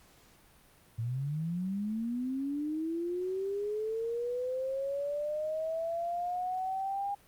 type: linear sweep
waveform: sine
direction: up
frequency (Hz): 110 to 810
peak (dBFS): -31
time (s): 0.98-7.15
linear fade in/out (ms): 10
effects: pink hiss -61 dBFS RMS until 7.27 s + Opus 48 kbps